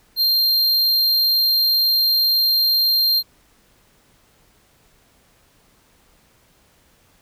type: tone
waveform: square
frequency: 4186 Hz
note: C8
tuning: in tune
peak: -15 dBFS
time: 0.16-3.23 s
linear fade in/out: 50 ms
effects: pink hiss -57 dBFS RMS until 7.21 s